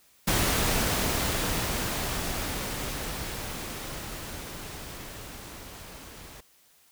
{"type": "noise with level ramp", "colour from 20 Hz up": "pink", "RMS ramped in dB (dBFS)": [-24, -46], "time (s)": [0.27, 6.41], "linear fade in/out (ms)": 10, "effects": ["white hiss -61 dBFS RMS until 6.91 s"]}